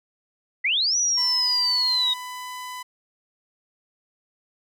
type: linear two-way sweep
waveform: sine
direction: up then down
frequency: 1914 to 5920 to 3740 Hz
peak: -19 dBFS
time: 0.64-2.14 s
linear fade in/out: 10 ms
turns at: 0.97 s
type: tone with pitch glide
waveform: sawtooth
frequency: 991 to 1001.4 Hz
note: B5 to B5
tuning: +6 to +24 cents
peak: -29 dBFS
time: 1.17-2.83 s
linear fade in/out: 10 ms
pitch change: +18 cents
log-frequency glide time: 1.28-2.57 s
effects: none